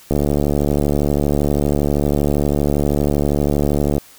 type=click train; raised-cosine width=2 ms; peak=-4 dBFS; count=282; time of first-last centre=0.11-3.981 s; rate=72.6 Hz; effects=white hiss -45 dBFS RMS until 4.18 s